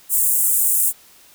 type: high-pass noise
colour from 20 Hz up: pink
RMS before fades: -17 dBFS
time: 0.09-0.93 s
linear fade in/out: 50 ms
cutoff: 7900 Hz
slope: 48 dB/octave
effects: white hiss -49 dBFS RMS until 1.34 s